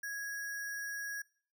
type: tone with sample-and-hold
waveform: sine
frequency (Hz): 1659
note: G#6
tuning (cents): -2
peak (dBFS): -37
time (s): 0.03-1.22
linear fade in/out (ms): 5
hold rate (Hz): 7350
effects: noise-tail reverb RT60 0.5 s tail -23 dB re dry